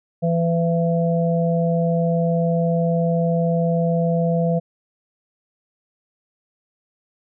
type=harmonic tone; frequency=167.9 Hz; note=E3; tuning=32 cents sharp; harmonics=1 / 3 / 4; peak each=-18 / -23 / -24 dBFS; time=0.22-4.6 s; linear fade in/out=20 ms; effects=none